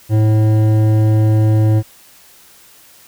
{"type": "tone with hard clipping", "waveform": "sine", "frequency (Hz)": 108.4, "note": "A2", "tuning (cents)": -25, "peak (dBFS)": -11, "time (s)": [0.09, 1.83], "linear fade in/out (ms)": 50, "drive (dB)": 11, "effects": ["white hiss -45 dBFS RMS until 3.07 s"]}